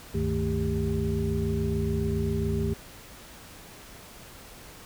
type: tone cluster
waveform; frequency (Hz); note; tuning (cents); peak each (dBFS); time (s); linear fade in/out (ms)
sine; 69.9 / 97 / 154.1 / 220.3 / 397.5; C#2 / G2 / D#3 / A3 / G4; +15 / -18 / -16 / +2 / +24; -31; 0.14-2.74; 10
effects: pink hiss -47 dBFS RMS until 4.85 s